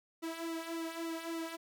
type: tone with flanger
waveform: sawtooth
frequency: 329.6 Hz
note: E4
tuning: in tune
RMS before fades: -40 dBFS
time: 0.22-1.57 s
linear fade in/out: 20 ms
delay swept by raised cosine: 1.2 to 2.9 ms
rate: 3.5 Hz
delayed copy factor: -0.8
effects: none